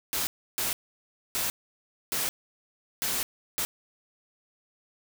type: noise bursts at uneven times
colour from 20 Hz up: white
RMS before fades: -29 dBFS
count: 6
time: 0.13-0.27 / 0.58-0.73 / 1.35-1.5 / 2.12-2.29 / 3.02-3.23 / 3.58-3.65 s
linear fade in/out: 0 ms
effects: none